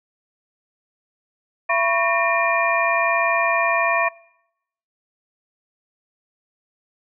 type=tone cluster; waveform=sine; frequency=674 / 985 / 1106 / 1823 / 2405 Hz; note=E5 / B5 / C#6 / A#6 / D7; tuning=+38 / -5 / -4 / -39 / +41 cents; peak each=-22 / -26 / -23 / -23 / -22 dBFS; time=1.69-4.09 s; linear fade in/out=10 ms; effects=noise-tail reverb RT60 0.8 s tail -22 dB re dry